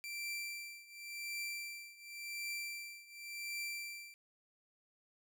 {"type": "tone with tremolo", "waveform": "sawtooth", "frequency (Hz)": 2349, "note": "D7", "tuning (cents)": 0, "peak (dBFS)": -35, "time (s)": [0.04, 4.14], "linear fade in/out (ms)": 0, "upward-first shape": "triangle", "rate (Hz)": 0.91, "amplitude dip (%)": 90, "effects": []}